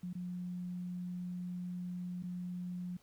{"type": "tone with dropouts", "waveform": "sine", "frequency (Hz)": 178.8, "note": "F3", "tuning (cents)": 41, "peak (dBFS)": -38, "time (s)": [0.03, 2.97], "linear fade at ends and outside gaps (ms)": 5, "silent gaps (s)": [[0.131, 0.151], [2.226, 2.235]], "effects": ["pink hiss -68 dBFS RMS until 3.02 s"]}